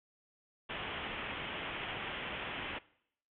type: low-pass noise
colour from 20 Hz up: white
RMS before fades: -41 dBFS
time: 0.69-2.79 s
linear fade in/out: 10 ms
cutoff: 3300 Hz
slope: 96 dB/octave
effects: noise-tail reverb RT60 0.7 s tail -21 dB re dry